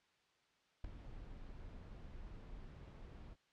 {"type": "noise with ADSR envelope", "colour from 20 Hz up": "brown", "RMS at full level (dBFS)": -37, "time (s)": [0.84, 3.36], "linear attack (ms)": 5, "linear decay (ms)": 4, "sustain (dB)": -15, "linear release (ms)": 42, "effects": ["white hiss -75 dBFS RMS until 3.52 s", "low-pass 4000 Hz 12 dB/octave"]}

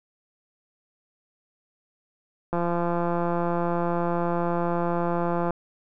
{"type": "click train", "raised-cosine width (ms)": 1, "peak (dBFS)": -13, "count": 513, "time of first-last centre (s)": [2.53, 5.507], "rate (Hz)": 172, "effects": []}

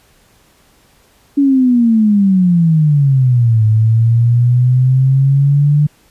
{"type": "exponential two-way sweep", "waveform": "sine", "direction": "down then up", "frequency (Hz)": [285.7, 108.1, 149.2], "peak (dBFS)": -7, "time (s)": [1.37, 5.87], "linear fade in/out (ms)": 10, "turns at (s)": 3.65, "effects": ["pink hiss -51 dBFS RMS until 6.1 s", "resampled to 32000 Hz"]}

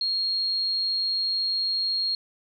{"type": "tone", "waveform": "sine", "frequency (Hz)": 4262, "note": "C8", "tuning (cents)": 31, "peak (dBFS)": -23, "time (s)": [0.01, 2.15], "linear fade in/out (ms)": 2, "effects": []}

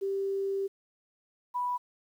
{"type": "tone pair in turn", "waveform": "sine", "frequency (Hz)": [392, 984.4], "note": ["G4", "B5"], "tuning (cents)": [0, -6], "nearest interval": "octave + major third", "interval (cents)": 1594, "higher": "second", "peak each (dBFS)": -28, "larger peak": "neither", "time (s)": [[0.01, 0.68], [1.54, 1.78]], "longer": "first", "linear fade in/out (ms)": 20, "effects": ["10-bit"]}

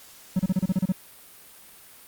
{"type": "tone bursts", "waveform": "triangle", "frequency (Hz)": 186.6, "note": "F#3", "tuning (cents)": 15, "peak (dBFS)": -17, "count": 9, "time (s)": [0.36, 0.922], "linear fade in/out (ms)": 5, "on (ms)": 34, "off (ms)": 32, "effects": ["white hiss -49 dBFS RMS until 2.07 s", "Opus 48 kbps"]}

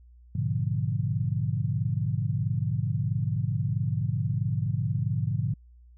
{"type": "chord", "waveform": "sine", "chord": "G# diminished seventh", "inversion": "none", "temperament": "equal with one note detuned", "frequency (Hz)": [103.83, 122.26, 146.83, 174.61], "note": ["G#2", "B2", "D3", "F3"], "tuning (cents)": [0, -17, 0, 0], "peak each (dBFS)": [-29, -29, -30, -35], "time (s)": [0.35, 5.54], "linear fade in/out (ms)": 5, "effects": ["added 60 Hz sine -50 dBFS peak until 5.97 s"]}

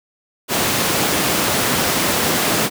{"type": "high-pass noise", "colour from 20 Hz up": "pink", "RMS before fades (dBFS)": -18, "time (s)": [0.48, 2.7], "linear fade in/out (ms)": 50, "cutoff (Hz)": 160, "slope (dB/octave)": 12, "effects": []}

